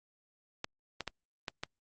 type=clicks; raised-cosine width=0.2 ms; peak=-18 dBFS; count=5; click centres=0.644 / 1.007 / 1.077 / 1.482 / 1.635 s; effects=low-pass 7000 Hz 12 dB/octave + Opus 48 kbps